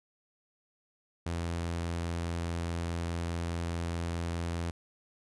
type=tone; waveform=sawtooth; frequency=84.8 Hz; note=E2; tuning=50 cents sharp; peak=-28 dBFS; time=1.26-4.71 s; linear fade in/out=5 ms; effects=resampled to 24000 Hz